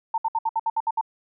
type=tone bursts; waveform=sine; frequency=900 Hz; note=A5; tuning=39 cents sharp; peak=-20 dBFS; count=9; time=0.14-1.012 s; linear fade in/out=5 ms; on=40 ms; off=64 ms; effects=none